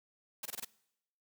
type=noise bursts; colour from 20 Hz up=white; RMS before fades=-40 dBFS; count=5; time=0.43-0.648 s; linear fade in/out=5 ms; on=26 ms; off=22 ms; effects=noise-tail reverb RT60 0.8 s tail -22 dB re dry + high-pass 150 Hz 12 dB/octave